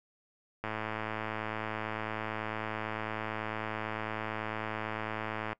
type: click train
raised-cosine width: 0.5 ms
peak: -20 dBFS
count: 534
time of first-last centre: 0.64-5.53 s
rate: 109 Hz
effects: noise-tail reverb RT60 0.1 s tail -23 dB re dry